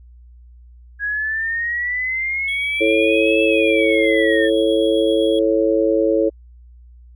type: exponential two-way sweep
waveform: sine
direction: up then down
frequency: 1649 to 2637 to 1772 Hz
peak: -19 dBFS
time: 0.99-4.5 s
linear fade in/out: 50 ms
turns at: 3.43 s
type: tone with tremolo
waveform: triangle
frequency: 3322 Hz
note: G#7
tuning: in tune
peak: -26 dBFS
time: 2.48-5.39 s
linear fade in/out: 2 ms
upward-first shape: sine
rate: 7.7 Hz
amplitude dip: 30%
type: harmonic tone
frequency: 110 Hz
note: A2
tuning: in tune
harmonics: 3 / 4 / 5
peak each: -18 / -18 / -18 dBFS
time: 2.8-6.3 s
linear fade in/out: 20 ms
effects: added 60 Hz sine -41 dBFS peak until 7.15 s